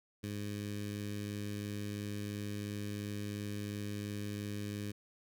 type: tone with notch filter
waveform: 15% pulse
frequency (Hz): 102.9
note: G#2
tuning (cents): -16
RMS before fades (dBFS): -40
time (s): 0.23-4.92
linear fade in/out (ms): 10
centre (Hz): 890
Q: 0.63
effects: none